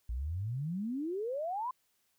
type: exponential sweep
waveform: sine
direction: up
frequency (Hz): 55 to 1046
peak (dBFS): -33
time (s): 0.09-1.71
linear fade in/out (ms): 5
effects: white hiss -75 dBFS RMS until 2.18 s